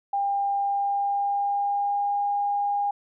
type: tone with pitch glide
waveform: sine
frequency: 800 to 812.1 Hz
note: G5 to G#5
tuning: +35 to -39 cents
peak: -22 dBFS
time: 0.13-2.91 s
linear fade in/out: 5 ms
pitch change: +26 cents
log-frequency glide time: 0.59-2.25 s
effects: none